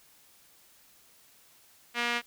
sawtooth tone with band-pass filter, 238.5 Hz, A#3, 40 cents sharp, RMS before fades -30 dBFS, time 1.94-2.22 s, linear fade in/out 50 ms, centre 2300 Hz, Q 1.5, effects white hiss -60 dBFS RMS until 2.26 s

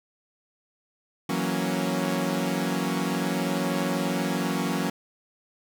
sawtooth chord, F# dominant seventh, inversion third, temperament equal, 164.81 / 185 / 233.1 / 277.2 Hz, E3 / F#3 / A#3 / C#4, 0 / 0 / 0 / 0 cents, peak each -28 / -25 / -27 / -26 dBFS, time 1.29-4.9 s, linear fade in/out 5 ms, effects none

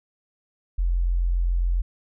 sine tone, 43.65 Hz, F1, in tune, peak -19 dBFS, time 0.78-1.82 s, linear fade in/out 10 ms, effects none

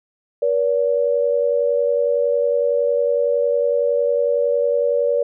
sine tone pair together, 480.2 / 571.1 Hz, B4 / D5, -49 / -49 cents, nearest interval minor third, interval 300 cents, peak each -18 dBFS, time 0.42-5.23 s, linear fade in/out 5 ms, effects none

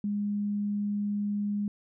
sine tone, 205.3 Hz, G#3, 20 cents flat, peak -27 dBFS, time 0.04-1.68 s, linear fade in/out 2 ms, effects none

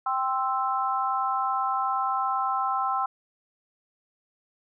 sine chord, C major, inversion second, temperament equal, 784 / 1046.5 / 1318.5 Hz, G5 / C6 / E6, 0 / 0 / 0 cents, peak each -28 dBFS, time 0.06-3.06 s, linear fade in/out 5 ms, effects none

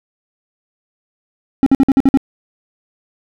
triangle tone bursts, 270.4 Hz, C#4, 43 cents flat, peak -4 dBFS, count 7, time 1.63-2.173 s, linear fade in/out 0 ms, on 33 ms, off 52 ms, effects none

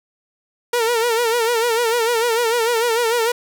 sawtooth tone with vibrato, 465.3 Hz, A#4, 3 cents flat, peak -12 dBFS, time 0.73-3.32 s, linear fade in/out 5 ms, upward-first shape sine, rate 6.7 Hz, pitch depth 82 cents each way, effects none

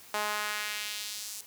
sawtooth tone with high-pass filter sweep, 209.7 Hz, G#3, 17 cents sharp, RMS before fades -35 dBFS, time 0.14-1.41 s, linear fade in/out 2 ms, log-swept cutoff 780 to 7100 Hz, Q 1.2, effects white hiss -52 dBFS RMS until 1.46 s + high-pass 60 Hz 12 dB/octave

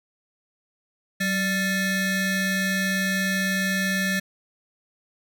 40% pulse ring-modulated tone, 784 Hz, G5, in tune, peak -18 dBFS, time 1.2-4.2 s, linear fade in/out 10 ms, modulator 973 Hz, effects none

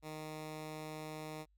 10% pulse tone, 155 Hz, D#3, 6 cents flat, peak -35 dBFS, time 0.02-1.46 s, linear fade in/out 50 ms, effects added 50 Hz sine -68 dBFS peak until 1.57 s

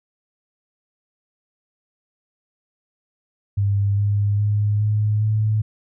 sine tone with pitch steps, 100.4 / 102.21 / 104.06 / 105.94 / 107.85 Hz, G2 / G#2 / G#2 / G#2 / A2, +42 / -27 / +4 / +35 / -34 cents, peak -16 dBFS, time 3.57-5.62 s, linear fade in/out 10 ms, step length 410 ms, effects none

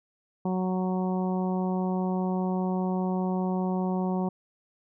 harmonic tone, 185 Hz, F#3, in tune, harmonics 1 / 2 / 3 / 4 / 5 / 6, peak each -26 / -33 / -38 / -36 / -38 / -45 dBFS, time 0.45-4.29 s, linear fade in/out 5 ms, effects none

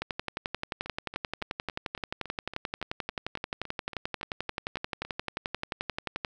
two click trains, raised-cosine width 0.3 ms, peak -15 / -24 dBFS, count 72 / 16, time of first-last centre 0.02-6.248 / 0.86-5.05 s, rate 11.4 / 3.58 Hz, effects none

